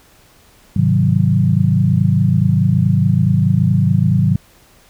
sine chord, Ab dominant seventh, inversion none, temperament equal, 103.83 / 130.81 / 155.56 / 185 Hz, Ab2 / C3 / Eb3 / Gb3, 0 / 0 / 0 / 0 cents, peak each -16 dBFS, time 0.76-4.36 s, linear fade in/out 5 ms, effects pink hiss -49 dBFS RMS until 4.89 s

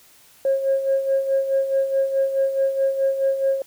sine tone with tremolo, 541 Hz, C#5, 42 cents flat, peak -14 dBFS, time 0.45-3.62 s, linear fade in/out 2 ms, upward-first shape sine, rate 4.7 Hz, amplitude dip 65%, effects tanh soft clip ceiling -12 dBFS + white hiss -52 dBFS RMS until 3.66 s

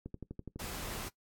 click train, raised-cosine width 3 ms, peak -29 dBFS, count 8, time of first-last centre 0.06-0.643 s, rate 12 Hz
pink noise, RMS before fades -41 dBFS, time 0.59-1.09 s, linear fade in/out 10 ms
effects noise-tail reverb RT60 0.1 s tail -18 dB re dry + AAC 64 kbps

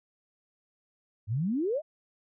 sine exponential sweep, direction up, 97.3 to 659.3 Hz, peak -26 dBFS, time 1.27-1.82 s, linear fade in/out 50 ms, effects none

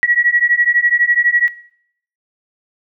sine beating tone pair, 1917 / 1929 Hz, A#6 / B6, +48 / -41 cents, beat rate 12 Hz, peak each -14 dBFS, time 0.03-1.48 s, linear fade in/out 0 ms, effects noise-tail reverb RT60 0.7 s tail -19 dB re dry

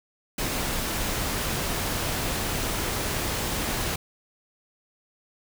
pink noise, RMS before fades -28 dBFS, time 0.38-3.96 s, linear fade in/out 5 ms, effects none

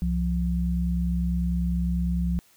sine tone pair together, 65.4 / 174.61 Hz, C2 / F3, 0 / 0 cents, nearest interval octave + perfect fourth, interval 1700 cents, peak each -25 dBFS, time 0.02-2.39 s, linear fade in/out 0 ms, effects white hiss -59 dBFS RMS until 2.56 s

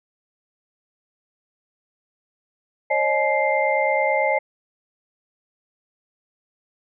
sine tone cluster, 542 / 611 / 851 / 2095 Hz, C#5 / D#5 / G#5 / C7, -39 / -32 / +42 / +2 cents, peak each -23 dBFS, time 2.9-4.39 s, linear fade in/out 10 ms, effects none

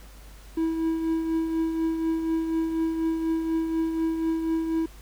triangle tone with tremolo, 325 Hz, E4, 24 cents flat, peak -19 dBFS, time 0.57-4.86 s, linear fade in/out 5 ms, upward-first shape triangle, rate 4.1 Hz, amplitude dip 50%, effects added 50 Hz sine -44 dBFS peak until 5.01 s + pink hiss -52 dBFS RMS until 5.01 s

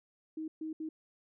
sine tone bursts at uneven times, 315.4 Hz, D#4, 24 cents sharp, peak -36 dBFS, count 3, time 0.37-0.48 / 0.61-0.73 / 0.8-0.89 s, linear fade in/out 5 ms, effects none

